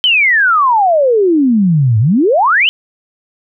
sine exponential two-way sweep, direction down then up, 3129 to 103.83 to 3129 Hz, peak -7 dBFS, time 0.04-2.69 s, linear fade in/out 0 ms, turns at 1.99 s, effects none

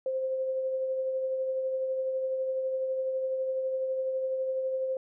sine tone with tremolo, 524 Hz, C5, 2 cents sharp, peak -26 dBFS, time 0.06-4.97 s, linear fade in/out 2 ms, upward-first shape triangle, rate 12 Hz, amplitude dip 35%, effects none

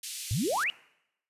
white band-pass noise, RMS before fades -39 dBFS, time 0.03-0.64 s, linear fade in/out 5 ms, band 2500 to 11000 Hz, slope 24 dB/octave
sine exponential sweep, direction up, 92.4 to 3002 Hz, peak -26 dBFS, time 0.31-0.7 s, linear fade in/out 0 ms
effects noise-tail reverb RT60 0.8 s tail -23 dB re dry + resampled to 32000 Hz

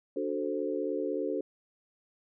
sine chord, D dominant seventh, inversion none, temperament equal, 293.7 / 370 / 440 / 523.3 Hz, D4 / F#4 / A4 / C5, 0 / 0 / 0 / 0 cents, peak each -35 / -35 / -34 / -36 dBFS, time 0.16-1.41 s, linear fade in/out 5 ms, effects none

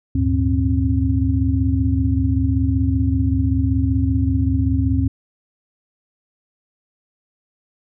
sine tone cluster, 75.5 / 100.7 / 116.4 / 266.7 Hz, D2 / G2 / A#2 / C4, +48 / +47 / -2 / +33 cents, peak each -19 / -20 / -25 / -20 dBFS, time 0.15-5.08 s, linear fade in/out 5 ms, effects none

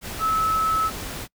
sine tone in noise, 1300 Hz, E6, 24 cents flat, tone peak -19 dBFS, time 0.19-0.91 s, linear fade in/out 50 ms, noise pink, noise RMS -33 dBFS, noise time 0.01-1.28 s, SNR +11 dB, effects noise-tail reverb RT60 0.1 s tail -26 dB re dry

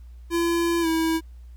square tone with pitch glide, 339.4 to 324.6 Hz, F4 to E4, -49 to -27 cents, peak -21 dBFS, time 0.3-1.21 s, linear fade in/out 50 ms, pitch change -78 cents, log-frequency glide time 0.81-0.87 s, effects added 60 Hz sine -40 dBFS peak until 1.56 s + pink hiss -66 dBFS RMS until 1.56 s

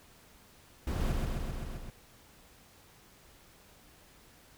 brown noise with echo, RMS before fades -32 dBFS, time 0.87-1.12 s, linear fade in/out 2 ms, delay 130 ms, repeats 6, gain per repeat -2 dB, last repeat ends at 1.9 s, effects pink hiss -59 dBFS RMS until 4.57 s

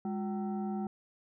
sine tone with frequency modulation, 204.7 Hz, G#3, 25 cents flat, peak -32 dBFS, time 0.05-0.87 s, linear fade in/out 2 ms, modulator 562 Hz, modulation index 0.76, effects none

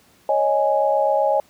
sine chord, C# suspended second, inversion none, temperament equal, 554.4 / 622.3 / 830.6 Hz, C#5 / D#5 / G#5, 0 / 0 / 0 cents, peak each -20 dBFS, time 0.29-1.4 s, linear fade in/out 2 ms, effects pink hiss -55 dBFS RMS until 1.49 s + high-pass 100 Hz 12 dB/octave

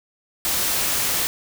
white noise, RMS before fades -22 dBFS, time 0.45-1.27 s, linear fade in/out 0 ms, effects none

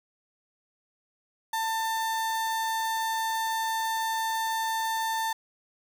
35% pulse tone, 894 Hz, A5, 27 cents sharp, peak -25 dBFS, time 1.53-5.33 s, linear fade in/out 5 ms, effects none

